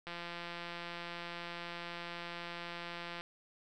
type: click train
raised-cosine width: 0.3 ms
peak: -27 dBFS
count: 541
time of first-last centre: 0.07-3.21 s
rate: 172 Hz
effects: none